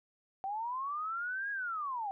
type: linear two-way sweep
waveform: sine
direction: up then down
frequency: 758 to 1661.2 to 758 Hz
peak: -34 dBFS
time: 0.44-2.11 s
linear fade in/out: 0 ms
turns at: 1.51 s
effects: none

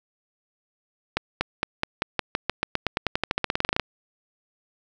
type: accelerating click train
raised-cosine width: 0.3 ms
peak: -6 dBFS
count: 26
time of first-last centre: 1.17-3.797 s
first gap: 240 ms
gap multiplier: 0.92
effects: none

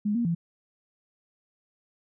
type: tone with pitch steps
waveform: sine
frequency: 208 / 236.5 / 168.6 Hz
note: G#3 / A#3 / E3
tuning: +3 / +25 / +39 cents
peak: -23 dBFS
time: 0.05-0.35 s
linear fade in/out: 10 ms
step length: 100 ms
effects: none

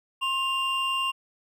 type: tone pair together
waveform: triangle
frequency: 1062.7 / 2794 Hz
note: C6 / F7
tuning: +27 / 0 cents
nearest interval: octave + perfect fourth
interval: 1673 cents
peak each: -26 / -25 dBFS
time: 0.21-1.12 s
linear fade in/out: 20 ms
effects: none

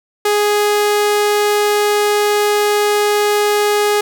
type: tone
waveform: sawtooth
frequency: 415.3 Hz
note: G#4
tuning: in tune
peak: -8 dBFS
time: 0.25-4.01 s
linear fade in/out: 5 ms
effects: 8-bit

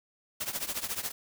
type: noise with tremolo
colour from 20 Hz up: white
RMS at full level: -31 dBFS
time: 0.4-1.12 s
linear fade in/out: 10 ms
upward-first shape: triangle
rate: 14 Hz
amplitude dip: 90%
effects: none

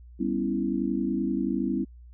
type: chord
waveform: sine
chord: C# half-diminished seventh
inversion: second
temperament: equal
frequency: 196 / 246.9 / 277.2 / 329.6 Hz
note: G3 / B3 / C#4 / E4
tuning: 0 / 0 / 0 / 0 cents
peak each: -30 dBFS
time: 0.19-1.85 s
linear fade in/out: 20 ms
effects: added 60 Hz sine -45 dBFS peak until 2.13 s

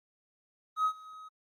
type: tone with ADSR envelope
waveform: triangle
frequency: 1267 Hz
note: D#6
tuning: 31 cents sharp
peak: -20 dBFS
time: 0.76-1.29 s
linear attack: 88 ms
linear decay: 77 ms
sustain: -23 dB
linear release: 15 ms
effects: tanh soft clip ceiling -21 dBFS + Opus 24 kbps

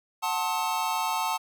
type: chord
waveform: square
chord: F# diminished seventh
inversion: none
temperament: just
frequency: 740 / 888 / 1065.6 / 1278.7 Hz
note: F#5 / A5 / C6 / Eb6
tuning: 0 / +16 / +31 / +47 cents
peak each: -34 / -29 / -34 / -35 dBFS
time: 0.22-1.38 s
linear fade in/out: 20 ms
effects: none

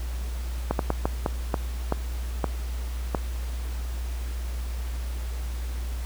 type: slowing click train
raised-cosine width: 1 ms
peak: -9 dBFS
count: 9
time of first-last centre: 0.71-3.148 s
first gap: 82 ms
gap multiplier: 1.36
effects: added 60 Hz sine -28 dBFS peak until 6.05 s + pink hiss -44 dBFS RMS until 6.05 s

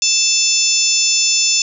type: harmonic tone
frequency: 880 Hz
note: A5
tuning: in tune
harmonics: 3 / 4 / 5 / 6 / 7 / 8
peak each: -21 / -23 / -27 / -16 / -19 / -18 dBFS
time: 0.02-1.62 s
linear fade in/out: 2 ms
effects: none

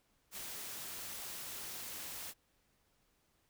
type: noise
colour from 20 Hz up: white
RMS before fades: -45 dBFS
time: 0.31-2.34 s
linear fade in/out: 50 ms
effects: pink hiss -75 dBFS RMS until 3.49 s

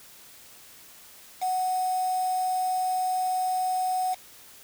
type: tone with quantisation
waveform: sine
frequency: 740 Hz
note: F#5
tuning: in tune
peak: -24 dBFS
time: 1.41-4.15 s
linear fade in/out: 20 ms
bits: 6
effects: white hiss -50 dBFS RMS until 4.63 s

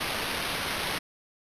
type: noise with sample-and-hold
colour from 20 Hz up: white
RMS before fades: -31 dBFS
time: 0-0.99 s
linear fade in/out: 10 ms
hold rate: 7350 Hz
effects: resampled to 32000 Hz

